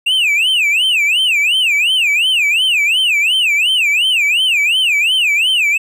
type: tone with vibrato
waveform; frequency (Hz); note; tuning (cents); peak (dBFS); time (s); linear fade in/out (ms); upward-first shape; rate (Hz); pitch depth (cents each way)
triangle; 2668; E7; +20; -9; 0.06-5.78; 10; sine; 2.8; 270
effects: none